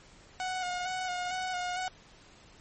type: tone with vibrato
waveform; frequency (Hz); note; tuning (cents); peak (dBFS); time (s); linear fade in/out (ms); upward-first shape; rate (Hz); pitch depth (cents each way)
sawtooth; 730; F#5; -24; -28; 0.4-1.88; 0; square; 2.2; 27
effects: pink hiss -56 dBFS RMS until 2.6 s + MP3 32 kbps